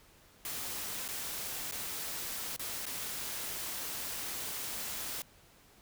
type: noise with dropouts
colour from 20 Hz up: white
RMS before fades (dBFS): -39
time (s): 0.45-5.22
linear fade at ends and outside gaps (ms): 1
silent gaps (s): 1.08-1.087 / 1.712-1.722 / 2.563-2.594 / 2.855-2.865
effects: pink hiss -61 dBFS RMS until 5.81 s